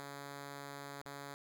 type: tone with dropouts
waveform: 5% pulse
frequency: 141.1 Hz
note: C#3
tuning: 31 cents sharp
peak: -34 dBFS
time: 0-1.34 s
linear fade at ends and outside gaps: 0 ms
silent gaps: 1.015-1.057 s
effects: none